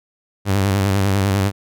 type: tone with vibrato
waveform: sawtooth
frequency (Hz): 98.2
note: G2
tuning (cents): +4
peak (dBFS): -11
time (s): 0.45-1.52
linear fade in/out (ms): 50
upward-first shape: square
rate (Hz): 10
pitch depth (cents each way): 47
effects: none